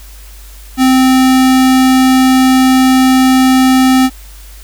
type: tone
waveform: square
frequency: 260 Hz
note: C4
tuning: 11 cents flat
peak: -6 dBFS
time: 0.77-4.1 s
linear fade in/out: 50 ms
effects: added 50 Hz sine -31 dBFS peak until 4.63 s + white hiss -39 dBFS RMS until 4.63 s